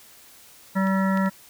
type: harmonic tone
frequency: 192.1 Hz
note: G3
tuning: 35 cents flat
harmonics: 1 / 3 / 5 / 7 / 9 / 10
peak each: -20 / -30 / -30 / -31 / -35 / -35 dBFS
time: 0.75-1.3 s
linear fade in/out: 20 ms
type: clicks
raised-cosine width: 0.2 ms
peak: -25 / -20 / -25 dBFS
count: 3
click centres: 0.871 / 1.174 / 1.26 s
effects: white hiss -50 dBFS RMS until 1.49 s